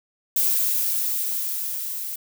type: noise with level ramp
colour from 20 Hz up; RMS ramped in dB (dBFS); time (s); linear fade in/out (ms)
violet; -20 to -31; 0.36-2.16; 5
effects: none